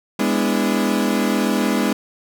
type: chord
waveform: 35% pulse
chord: E dominant seventh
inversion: first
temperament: equal with one note detuned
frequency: 205.4 / 246.9 / 293.7 / 329.6 Hz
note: G#3 / B3 / D4 / E4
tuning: -19 / 0 / 0 / 0 cents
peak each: -19 / -20 / -22 / -24 dBFS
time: 0.19-1.93 s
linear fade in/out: 5 ms
effects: none